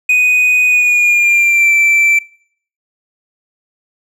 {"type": "tone with pitch glide", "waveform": "triangle", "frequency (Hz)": [2489, 2336], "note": ["D#7", "D7"], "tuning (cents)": [0, -10], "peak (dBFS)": -6, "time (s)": [0.09, 2.19], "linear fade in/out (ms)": 5, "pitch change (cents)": -110, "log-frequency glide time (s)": [0.67, 1.73], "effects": ["noise-tail reverb RT60 0.6 s tail -23 dB re dry"]}